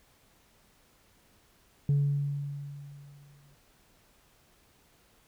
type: tone with exponential decay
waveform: sine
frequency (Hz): 142.4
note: C#3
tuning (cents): +47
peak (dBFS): -19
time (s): 1.89-3.55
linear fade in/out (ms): 2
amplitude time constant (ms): 360
effects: tanh soft clip ceiling -20 dBFS + pink hiss -64 dBFS RMS until 5.27 s